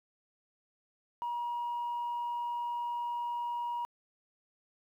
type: tone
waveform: sine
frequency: 955 Hz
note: A#5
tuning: 42 cents sharp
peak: -31 dBFS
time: 1.22-3.85 s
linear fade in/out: 0 ms
effects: tanh soft clip ceiling -30 dBFS + 11-bit